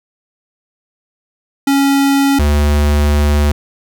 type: tone pair in turn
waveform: square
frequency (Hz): 277.2 / 73.42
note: C#4 / D2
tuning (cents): 0 / 0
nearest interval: octave + major seventh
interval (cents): 2300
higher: first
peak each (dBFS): -10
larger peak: neither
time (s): 1.67-2.39 / 2.39-3.52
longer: second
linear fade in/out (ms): 5
effects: none